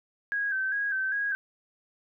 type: tone with vibrato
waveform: sine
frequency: 1595 Hz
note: G6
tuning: 30 cents sharp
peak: -26 dBFS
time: 0.32-1.35 s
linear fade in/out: 0 ms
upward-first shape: square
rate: 2.5 Hz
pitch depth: 55 cents each way
effects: none